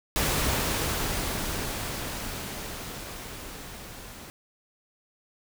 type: noise with level ramp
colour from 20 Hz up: pink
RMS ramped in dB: -25 to -44 dBFS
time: 0.16-4.3 s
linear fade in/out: 0 ms
effects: none